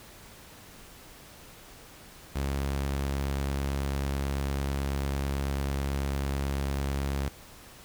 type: tone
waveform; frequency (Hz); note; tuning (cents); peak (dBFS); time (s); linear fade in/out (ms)
sawtooth; 69.1; C#2; -5; -24; 2.35-7.29; 10
effects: pink hiss -50 dBFS RMS until 7.84 s